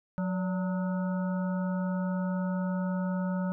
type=harmonic tone with a mistuned harmonic; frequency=182.4 Hz; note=F#3; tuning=24 cents flat; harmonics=1 / 3 / 5 / 7 / 8; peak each=-28 / -38 / -42 / -45 / -46 dBFS; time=0.18-3.52 s; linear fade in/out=0 ms; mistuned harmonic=3; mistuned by=+79 cents; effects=none